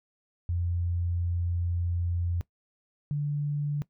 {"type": "tone pair in turn", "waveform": "sine", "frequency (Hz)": [86.8, 145.98], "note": ["F2", "D3"], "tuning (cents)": [-10, -10], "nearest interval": "major sixth", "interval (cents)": 900, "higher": "second", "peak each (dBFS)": -26, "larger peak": "neither", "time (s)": [[0.49, 2.41], [3.11, 3.82]], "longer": "first", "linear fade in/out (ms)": 0, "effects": ["noise-tail reverb RT60 0.1 s tail -19 dB re dry"]}